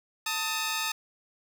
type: tone pair together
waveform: 10% pulse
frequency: 891 / 1259 Hz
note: A5 / D#6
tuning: +22 / +20 cents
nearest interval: tritone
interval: 598 cents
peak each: -23 dBFS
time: 0.26-0.92 s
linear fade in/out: 5 ms
effects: none